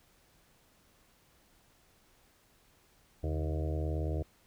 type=harmonic tone with a mistuned harmonic; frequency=78.7 Hz; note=D#2; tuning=20 cents sharp; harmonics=1 / 2 / 4 / 5 / 6 / 7 / 8 / 9; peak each=-32 / -39 / -41 / -44 / -44 / -47 / -45 / -51 dBFS; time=3.23-4.23 s; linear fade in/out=10 ms; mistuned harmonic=2; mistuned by=-110 cents; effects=pink hiss -66 dBFS RMS until 4.46 s